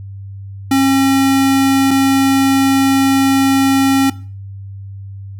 square tone pair in turn, 270 / 270 Hz, C#4 / C#4, -45 / -45 cents, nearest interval unison, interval 0 cents, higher neither, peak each -10 dBFS, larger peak neither, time 0.71-1.91 / 1.91-4.1 s, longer second, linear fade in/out 5 ms, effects noise-tail reverb RT60 0.4 s tail -19 dB re dry + added 98 Hz sine -27 dBFS peak until 5.39 s

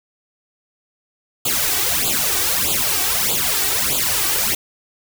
white noise with flanger, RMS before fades -19 dBFS, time 1.45-4.55 s, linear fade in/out 5 ms, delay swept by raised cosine 0.26 to 2.66 ms, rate 1.6 Hz, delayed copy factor +0.9, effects none

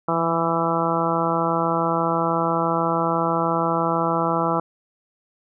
harmonic tone with a mistuned harmonic, 166.1 Hz, E3, 13 cents sharp, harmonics 1 / 2 / 3 / 4 / 5 / 6 / 7 / 8, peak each -27 / -27 / -27 / -27 / -27 / -27 / -27 / -27 dBFS, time 0.08-4.6 s, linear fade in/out 5 ms, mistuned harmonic 1, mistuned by +27 cents, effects none

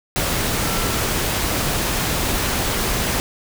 sine tone in noise, 1347 Hz, E6, 37 cents sharp, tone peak -32 dBFS, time 0.63-1 s, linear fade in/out 0 ms, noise pink, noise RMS -21 dBFS, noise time 0.16-3.2 s, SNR -14 dB, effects none

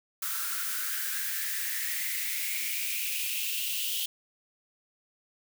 blue noise with high-pass filter sweep, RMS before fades -32 dBFS, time 0.22-4.06 s, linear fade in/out 5 ms, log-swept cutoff 1300 to 3100 Hz, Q 6.4, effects none

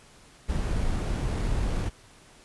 brown noise with sample-and-hold, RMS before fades -27 dBFS, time 0.48-1.9 s, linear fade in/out 20 ms, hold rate 8820 Hz, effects pink hiss -54 dBFS RMS until 2.44 s + resampled to 24000 Hz

